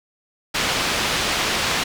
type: low-pass noise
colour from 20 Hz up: white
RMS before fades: -22 dBFS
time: 0.54-1.84 s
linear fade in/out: 10 ms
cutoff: 4000 Hz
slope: 12 dB/octave
effects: none